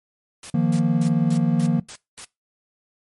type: noise bursts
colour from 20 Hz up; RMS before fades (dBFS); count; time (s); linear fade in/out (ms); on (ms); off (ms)
white; -37; 7; 0.43-2.247; 2; 71; 220
type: chord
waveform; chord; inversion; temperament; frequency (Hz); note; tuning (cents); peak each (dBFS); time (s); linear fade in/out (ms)
triangle; Eb suspended second; none; equal; 155.56 / 174.61 / 233.1; Eb3 / F3 / Bb3; 0 / 0 / 0; -19; 0.54-1.8; 5
effects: noise-tail reverb RT60 0.2 s tail -21 dB re dry + MP3 48 kbps